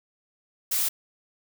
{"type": "noise", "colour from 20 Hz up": "blue", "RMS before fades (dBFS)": -25, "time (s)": [0.71, 0.89], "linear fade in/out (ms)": 10, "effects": []}